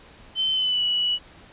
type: tone with pitch glide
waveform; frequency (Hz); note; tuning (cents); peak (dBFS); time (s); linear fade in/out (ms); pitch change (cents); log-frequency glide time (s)
sine; 3076 to 2942; G7 to F#7; -33 to -11; -20; 0.35-1.19; 50; -78; 0.52-0.83
effects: pink hiss -49 dBFS RMS until 1.52 s + resampled to 8000 Hz